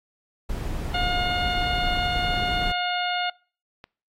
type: noise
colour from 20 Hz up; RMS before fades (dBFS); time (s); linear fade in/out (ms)
brown; -29; 0.49-2.72; 5
type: harmonic tone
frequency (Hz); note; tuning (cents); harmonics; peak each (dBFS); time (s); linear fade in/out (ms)
715; F5; +41; 1 / 2 / 3 / 4 / 5 / 6; -27 / -29 / -33 / -31 / -34 / -38; 0.94-3.3; 5
type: clicks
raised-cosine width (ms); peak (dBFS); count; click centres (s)
0.3; -25; 2; 2.62 / 3.841
effects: noise-tail reverb RT60 0.4 s tail -24 dB re dry + AAC 48 kbps